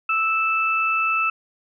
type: tone pair together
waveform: sine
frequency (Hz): 1315 / 2636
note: E6 / E7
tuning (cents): -5 / -1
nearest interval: octave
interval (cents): 1204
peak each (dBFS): -21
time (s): 0.09-1.3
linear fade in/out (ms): 5
effects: none